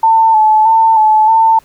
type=tone with vibrato; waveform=sine; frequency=880 Hz; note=A5; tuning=in tune; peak=-5 dBFS; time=0.03-1.59 s; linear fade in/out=5 ms; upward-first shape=square; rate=1.6 Hz; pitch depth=31 cents each way; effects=pink hiss -48 dBFS RMS until 1.64 s